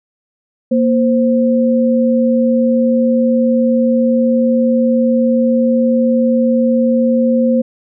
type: tone pair together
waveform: sine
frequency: 234.7 / 522 Hz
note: A#3 / C5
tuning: +12 / -4 cents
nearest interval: octave + major second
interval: 1384 cents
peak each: -11 / -14 dBFS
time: 0.71-7.62 s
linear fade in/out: 10 ms
effects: none